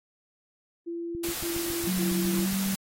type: tone bursts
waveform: sine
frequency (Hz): 339.4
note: F4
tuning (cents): -49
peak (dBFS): -31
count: 3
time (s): 0.86-2.462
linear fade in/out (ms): 20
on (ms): 480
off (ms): 81
type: click train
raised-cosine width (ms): 5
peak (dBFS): -29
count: 12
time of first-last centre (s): 1.15-2.669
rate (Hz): 7.24
type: noise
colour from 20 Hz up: white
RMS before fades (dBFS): -34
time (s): 1.23-2.76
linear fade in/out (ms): 10
type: tone with pitch glide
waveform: sine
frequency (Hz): 185 to 193.53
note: F#3 to G3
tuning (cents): 0 to -22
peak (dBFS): -26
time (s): 1.87-2.75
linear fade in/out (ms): 5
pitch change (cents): +78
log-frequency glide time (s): 2.16-2.56
effects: AAC 48 kbps